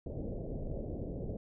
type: low-pass noise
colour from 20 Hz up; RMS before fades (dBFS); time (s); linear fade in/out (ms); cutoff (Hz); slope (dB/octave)
pink; -39; 0.06-1.37; 2; 620; 48
effects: none